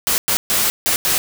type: noise bursts at uneven times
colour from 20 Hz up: white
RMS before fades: -17 dBFS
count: 5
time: 0.07-0.18 / 0.28-0.37 / 0.5-0.7 / 0.86-0.96 / 1.05-1.18 s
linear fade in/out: 0 ms
effects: none